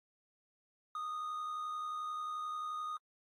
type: tone with amplitude modulation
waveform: triangle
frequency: 1236 Hz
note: D#6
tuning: 12 cents flat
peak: -34 dBFS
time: 0.95-2.97 s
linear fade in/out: 2 ms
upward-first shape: sine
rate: 71.4 Hz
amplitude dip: 35%
effects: AAC 48 kbps